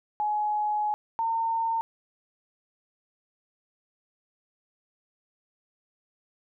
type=tone pair in turn; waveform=sine; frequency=842 / 909.1 Hz; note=G#5 / A#5; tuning=+24 / -44 cents; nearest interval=minor second; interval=132 cents; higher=second; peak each=-24 dBFS; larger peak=neither; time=0.2-0.94 / 1.19-1.81 s; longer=first; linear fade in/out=0 ms; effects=none